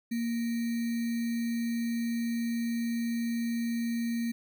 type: tone with sample-and-hold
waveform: sine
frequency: 233.1 Hz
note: A#3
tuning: in tune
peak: -28 dBFS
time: 0.11-4.32 s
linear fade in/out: 10 ms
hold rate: 2100 Hz
effects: none